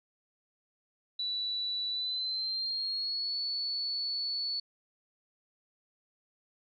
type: tone with pitch glide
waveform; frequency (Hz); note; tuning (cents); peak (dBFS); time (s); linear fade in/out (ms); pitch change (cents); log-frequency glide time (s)
sine; 3951 to 4435; B7 to C#8; 0 to 0; -31; 1.19-4.6; 5; +200; 1.9-3.37
effects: none